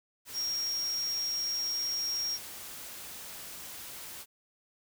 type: tone in noise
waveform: sine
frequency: 5588 Hz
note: F8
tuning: in tune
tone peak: -30 dBFS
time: 0.33-2.39 s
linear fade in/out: 50 ms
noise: white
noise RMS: -44 dBFS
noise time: 0.25-4.26 s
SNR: +11 dB
effects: none